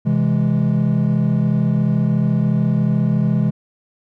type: chord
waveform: triangle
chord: C augmented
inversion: none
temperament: equal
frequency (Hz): 130.81 / 164.81 / 207.7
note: C3 / E3 / G#3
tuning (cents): 0 / 0 / 0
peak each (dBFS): -16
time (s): 0.05-3.51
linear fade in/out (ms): 20
effects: tanh soft clip ceiling -5 dBFS